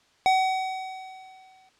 square tone with exponential decay, 755 Hz, F#5, 35 cents sharp, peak -17 dBFS, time 0.26-1.69 s, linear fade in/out 0 ms, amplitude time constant 310 ms, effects white hiss -62 dBFS RMS until 1.79 s + low-pass 5000 Hz 12 dB/octave

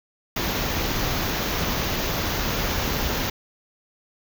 pink band-stop noise, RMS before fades -25 dBFS, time 0.36-3.3 s, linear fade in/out 5 ms, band 6800 to 12000 Hz, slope 96 dB/octave, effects none

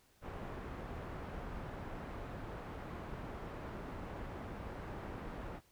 pink low-pass noise, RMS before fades -45 dBFS, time 0.21-5.61 s, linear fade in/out 50 ms, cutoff 1400 Hz, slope 12 dB/octave, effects pink hiss -69 dBFS RMS until 5.71 s

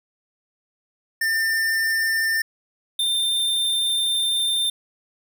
square tone pair in turn, 1797 / 3594 Hz, A6 / A7, +36 / +36 cents, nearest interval octave, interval 1200 cents, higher second, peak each -20 dBFS, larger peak neither, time 1.21-2.42 / 2.99-4.7 s, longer second, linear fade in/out 5 ms, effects none

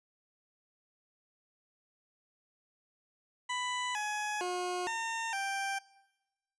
20% pulse tone with pitch steps, 993 / 841 / 360 / 910 / 786 Hz, B5 / G#5 / F#4 / A#5 / G5, +9 / +22 / -47 / -42 / +4 cents, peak -28 dBFS, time 3.49-5.79 s, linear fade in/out 10 ms, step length 460 ms, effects noise-tail reverb RT60 1.0 s tail -21 dB re dry + resampled to 22050 Hz

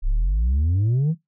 sine exponential sweep, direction up, 30.87 to 169.4 Hz, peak -14 dBFS, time 0.02-1.15 s, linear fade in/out 50 ms, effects noise-tail reverb RT60 0.2 s tail -21 dB re dry + tanh soft clip ceiling -16 dBFS

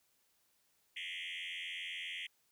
sine tone with frequency modulation, 2637 Hz, E7, in tune, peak -38 dBFS, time 0.96-2.27 s, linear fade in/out 10 ms, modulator 87.6 Hz, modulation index 7.9, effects tanh soft clip ceiling -39 dBFS + white hiss -75 dBFS RMS until 2.51 s

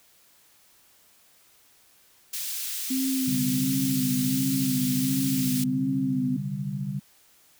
white high-pass noise, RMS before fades -32 dBFS, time 2.33-5.64 s, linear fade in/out 5 ms, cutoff 2900 Hz, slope 12 dB/octave
sine tone with vibrato, 259.3 Hz, C4, 15 cents flat, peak -24 dBFS, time 2.9-6.37 s, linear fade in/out 10 ms, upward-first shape sine, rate 1.4 Hz, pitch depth 44 cents each way
sine chord, C suspended second, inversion none, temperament equal with one note detuned, 130.81 / 144.89 / 196 Hz, C3 / D3 / G3, 0 / -23 / 0 cents, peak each -35 / -31 / -32 dBFS, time 3.27-7 s, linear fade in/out 10 ms
effects white hiss -59 dBFS RMS until 7.59 s

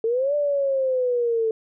sine linear two-way sweep, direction up then down, 440 to 590 to 440 Hz, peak -19 dBFS, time 0.04-1.51 s, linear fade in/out 2 ms, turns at 0.35 s, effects none

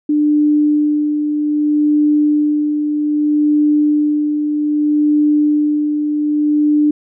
sine tone with tremolo, 298.2 Hz, D4, 27 cents sharp, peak -9 dBFS, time 0.09-6.91 s, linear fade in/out 5 ms, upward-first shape sine, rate 0.63 Hz, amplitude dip 45%, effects none

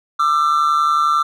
triangle tone pair together, 1189.9 / 1341 Hz, D6 / E6, +22 / +29 cents, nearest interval major second, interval 207 cents, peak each -14 dBFS, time 0.19-1.23 s, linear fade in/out 10 ms, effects none

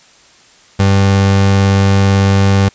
30% pulse tone, 98 Hz, G2, in tune, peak -5 dBFS, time 0.79-2.69 s, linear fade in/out 10 ms, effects white hiss -45 dBFS RMS until 2.74 s + resampled to 16000 Hz

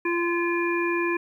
harmonic tone, 344.1 Hz, F4, 26 cents flat, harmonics 1 / 3 / 5 / 7, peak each -24 / -30 / -31 / -30 dBFS, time 0.05-1.17 s, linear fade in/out 5 ms, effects 10-bit

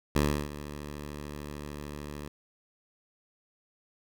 10% pulse tone with ADSR envelope, 73.42 Hz, D2, in tune, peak -14 dBFS, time 0.15-2.28 s, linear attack 10 ms, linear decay 320 ms, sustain -16 dB, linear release 5 ms, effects none

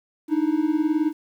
triangle beating tone pair, 300 / 319 Hz, D4 / D#4, +37 / +43 cents, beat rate 19 Hz, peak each -20 dBFS, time 0.28-1.13 s, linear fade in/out 50 ms, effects 9-bit

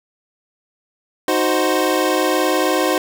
25% pulse chord, C diminished, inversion first, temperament equal, 311.1 / 370 / 523.3 Hz, Eb4 / Gb4 / C5, 0 / 0 / 0 cents, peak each -16 dBFS, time 1.28-2.98 s, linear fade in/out 2 ms, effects none

